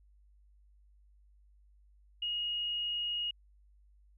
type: tone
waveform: sine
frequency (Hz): 2876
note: F#7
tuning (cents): -50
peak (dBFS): -32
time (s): 2.22-3.31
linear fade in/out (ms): 5
effects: added 50 Hz sine -60 dBFS peak until 4.17 s